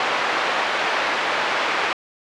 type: band-pass noise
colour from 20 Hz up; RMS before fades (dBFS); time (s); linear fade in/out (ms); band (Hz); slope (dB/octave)
pink; -22; 0-1.93; 2; 700 to 2600; 12
effects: low-pass 7000 Hz 12 dB/octave

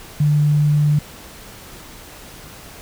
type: tone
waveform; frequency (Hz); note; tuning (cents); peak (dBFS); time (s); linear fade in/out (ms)
sine; 148.3; D3; +17; -12; 0.2-0.99; 5
effects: pink hiss -39 dBFS RMS until 2.81 s

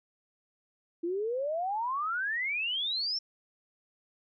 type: exponential sweep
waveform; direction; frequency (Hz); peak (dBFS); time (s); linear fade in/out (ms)
sine; up; 329.6 to 5510; -29; 1.03-3.19; 10
effects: none

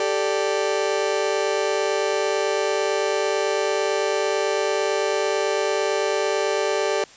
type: chord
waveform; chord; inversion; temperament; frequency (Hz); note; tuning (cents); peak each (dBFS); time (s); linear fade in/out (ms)
35% pulse; G suspended second; none; just; 392 / 441 / 588; G4 / A4 / D5; 0 / +4 / +2; -23; 0-7.04; 2
effects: white hiss -47 dBFS RMS until 7.16 s + resampled to 16000 Hz

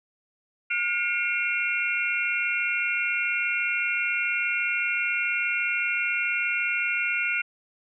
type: tone cluster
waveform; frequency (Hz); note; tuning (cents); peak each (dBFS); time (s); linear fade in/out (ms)
sine; 1434 / 2155 / 2380 / 2727; F6 / C#7 / D7 / F7; +45 / -49 / +22 / -42; -29; 0.7-7.42; 10
effects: none

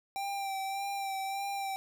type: tone with vibrato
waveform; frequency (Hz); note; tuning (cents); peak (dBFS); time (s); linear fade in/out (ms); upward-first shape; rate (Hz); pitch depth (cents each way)
square; 785; G5; +2; -34; 0.16-1.76; 0; sine; 1.7; 27
effects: none

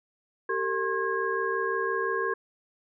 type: tone cluster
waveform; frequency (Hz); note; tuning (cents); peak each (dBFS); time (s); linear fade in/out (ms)
sine; 389.3 / 455.1 / 1070 / 1640; G4 / A#4 / C6 / G#6; -12 / -42 / +38 / -22; -31; 0.49-2.34; 5
effects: none

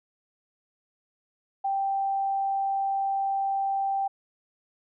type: tone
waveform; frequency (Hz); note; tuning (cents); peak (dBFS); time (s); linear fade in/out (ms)
sine; 784; G5; 0; -24; 1.64-4.08; 10
effects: none

